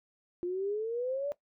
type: exponential sweep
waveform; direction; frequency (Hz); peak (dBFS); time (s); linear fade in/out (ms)
sine; up; 347.4 to 587.3; -30; 0.43-1.32; 0
effects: noise-tail reverb RT60 0.1 s tail -17 dB re dry